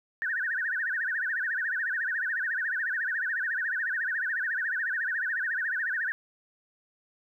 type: tone with vibrato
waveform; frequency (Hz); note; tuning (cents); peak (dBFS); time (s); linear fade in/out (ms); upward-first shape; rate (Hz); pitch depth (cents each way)
sine; 1661.2; G#6; 0; -27; 0.22-6.12; 0; sine; 14; 210
effects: 11-bit